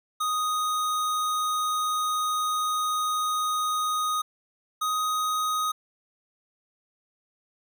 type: tone pair in turn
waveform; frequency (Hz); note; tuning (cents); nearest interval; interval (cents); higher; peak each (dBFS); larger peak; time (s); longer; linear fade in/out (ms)
square; 1244.5 / 1251.4; D#6 / D#6; 0 / +10; unison; 10; second; -25 / -25; neither; 0.2-4.22 / 4.81-5.72; first; 10
effects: none